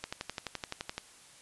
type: click train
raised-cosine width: 0.2 ms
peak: -18 dBFS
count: 12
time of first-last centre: 0.04-0.98 s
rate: 11.7 Hz
effects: white hiss -56 dBFS RMS until 1.41 s + resampled to 24000 Hz